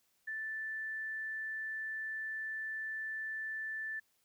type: tone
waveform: sine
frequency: 1760 Hz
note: A6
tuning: in tune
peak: -37 dBFS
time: 0.27-4 s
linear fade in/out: 10 ms
effects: white hiss -75 dBFS RMS until 4.24 s